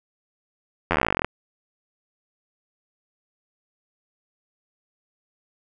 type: slowing click train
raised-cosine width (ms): 0.5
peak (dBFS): -5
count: 20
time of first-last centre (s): 0.91-1.246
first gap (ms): 11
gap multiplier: 1.05
effects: none